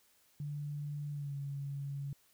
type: tone with pitch glide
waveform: sine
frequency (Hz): 146.3 to 140.26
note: D3 to C#3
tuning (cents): -6 to +21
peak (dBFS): -37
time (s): 0.4-2.13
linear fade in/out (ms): 2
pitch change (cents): -73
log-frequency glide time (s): 1.11-1.35
effects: white hiss -69 dBFS RMS until 2.33 s